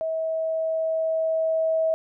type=tone with level ramp; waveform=sine; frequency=644 Hz; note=E5; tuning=41 cents flat; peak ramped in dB=-24 to -19 dBFS; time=0.01-1.94 s; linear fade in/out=0 ms; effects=none